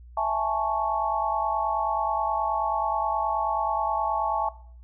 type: chord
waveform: sine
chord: A major seventh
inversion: second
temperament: equal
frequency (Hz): 659.3 / 830.6 / 880 / 1108.7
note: E5 / G#5 / A5 / C#6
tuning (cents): 0 / 0 / 0 / 0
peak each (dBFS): -29 / -28 / -27 / -29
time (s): 0.17-4.49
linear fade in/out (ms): 5
effects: noise-tail reverb RT60 0.5 s tail -18 dB re dry + added 60 Hz sine -44 dBFS peak until 4.83 s